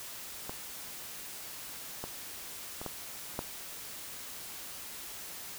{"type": "clicks", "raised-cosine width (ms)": 1, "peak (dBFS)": [-24, -23, -26, -23, -19], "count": 5, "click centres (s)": [0.495, 2.04, 2.815, 2.863, 3.391], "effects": ["white hiss -44 dBFS RMS until 5.58 s"]}